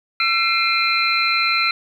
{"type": "tone cluster", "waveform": "sine", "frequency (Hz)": [1350, 2105, 2410, 2616, 4083], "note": ["E6", "C7", "D7", "E7", "C8"], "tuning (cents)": [41, 10, 44, -14, -43], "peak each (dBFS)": [-21, -23, -21, -29, -21], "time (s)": [0.2, 1.71], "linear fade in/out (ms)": 2, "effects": ["8-bit"]}